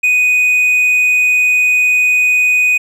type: tone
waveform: triangle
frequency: 2489 Hz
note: D#7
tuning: in tune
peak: -7 dBFS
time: 0.03-2.78 s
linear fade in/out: 10 ms
effects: none